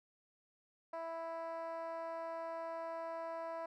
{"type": "tone with band-pass filter", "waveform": "10% pulse", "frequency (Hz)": 329.6, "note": "E4", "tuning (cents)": 0, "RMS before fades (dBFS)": -43, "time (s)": [0.93, 3.66], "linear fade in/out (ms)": 5, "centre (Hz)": 770, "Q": 4.7, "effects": []}